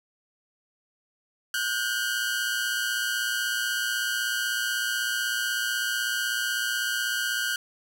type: tone pair together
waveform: sawtooth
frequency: 1451.9 / 1568 Hz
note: F#6 / G6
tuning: -33 / 0 cents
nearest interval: minor second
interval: 133 cents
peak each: -25 dBFS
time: 1.54-7.56 s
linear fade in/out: 2 ms
effects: none